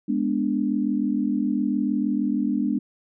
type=chord; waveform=sine; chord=G# diminished; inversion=none; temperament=equal; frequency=207.7 / 246.9 / 293.7 Hz; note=G#3 / B3 / D4; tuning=0 / 0 / 0 cents; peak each=-25 dBFS; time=0.08-2.79 s; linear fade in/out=10 ms; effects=none